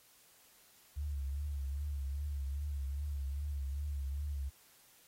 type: tone with vibrato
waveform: sine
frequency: 70.7 Hz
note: C#2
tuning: 35 cents sharp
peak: -35 dBFS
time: 0.96-4.5 s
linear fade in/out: 20 ms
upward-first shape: triangle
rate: 2.5 Hz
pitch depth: 85 cents each way
effects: white hiss -64 dBFS RMS until 5.07 s + AAC 48 kbps